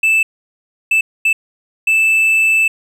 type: tone bursts at uneven times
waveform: triangle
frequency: 2637 Hz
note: E7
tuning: in tune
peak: -8 dBFS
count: 4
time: 0.03-0.23 / 0.91-1.01 / 1.25-1.33 / 1.87-2.68 s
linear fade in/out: 5 ms
effects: none